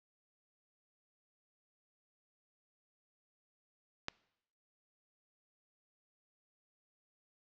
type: click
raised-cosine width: 0.2 ms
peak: -18 dBFS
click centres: 4.084 s
effects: noise-tail reverb RT60 0.8 s tail -23 dB re dry + low-pass 5000 Hz 12 dB/octave